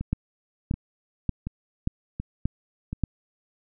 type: two click trains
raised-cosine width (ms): 5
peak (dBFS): -18 / -11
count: 5 / 6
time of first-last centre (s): 0.01-2.93 / 0.13-3.037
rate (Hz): 1.37 / 1.72
effects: none